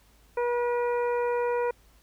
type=harmonic tone; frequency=482.3 Hz; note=B4; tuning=41 cents flat; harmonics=1 / 2 / 3 / 4 / 5; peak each=-25 / -31 / -39 / -43 / -43 dBFS; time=0.37-1.71 s; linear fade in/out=5 ms; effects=added 53 Hz sine -58 dBFS peak until 2.02 s + pink hiss -62 dBFS RMS until 2.02 s